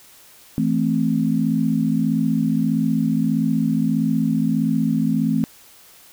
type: chord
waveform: sine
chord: A minor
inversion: second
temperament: equal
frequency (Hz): 164.81 / 220 / 261.6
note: E3 / A3 / C4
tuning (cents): 0 / 0 / 0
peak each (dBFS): -22 / -20 / -21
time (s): 0.58-5.44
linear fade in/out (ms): 0
effects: white hiss -48 dBFS RMS until 6.12 s